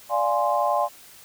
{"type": "chord", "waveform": "sine", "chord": "D half-diminished seventh", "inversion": "none", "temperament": "equal", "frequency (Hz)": [587.3, 698.5, 830.6, 1046.5], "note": ["D5", "F5", "Ab5", "C6"], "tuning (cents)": [0, 0, 0, 0], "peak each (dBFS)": -25, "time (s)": [0.09, 0.89], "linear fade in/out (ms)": 50, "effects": ["white hiss -48 dBFS RMS until 1.24 s"]}